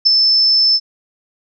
sine tone with ADSR envelope, 5274 Hz, E8, in tune, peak -4 dBFS, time 0.05-0.8 s, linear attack 19 ms, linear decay 6 ms, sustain -5 dB, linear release 48 ms, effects none

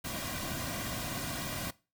pink noise with comb filter, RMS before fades -37 dBFS, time 0.04-1.71 s, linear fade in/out 10 ms, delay 2.3 ms, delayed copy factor -0.7, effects noise-tail reverb RT60 0.3 s tail -20 dB re dry

